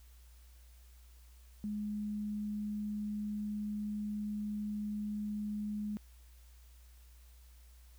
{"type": "tone", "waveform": "sine", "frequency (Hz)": 209.2, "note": "G#3", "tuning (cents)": 13, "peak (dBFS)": -35, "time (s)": [1.64, 5.97], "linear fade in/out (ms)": 0, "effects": ["added 60 Hz sine -55 dBFS peak until 7.98 s", "white hiss -67 dBFS RMS until 7.98 s"]}